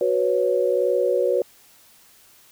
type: chord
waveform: sine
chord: F# suspended fourth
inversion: none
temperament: just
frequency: 370 / 493.3 / 555 Hz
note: F#4 / B4 / C#5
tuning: 0 / -2 / +2 cents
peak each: -23 / -21 / -22 dBFS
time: 0.01-1.42 s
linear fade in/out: 2 ms
effects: white hiss -53 dBFS RMS until 2.51 s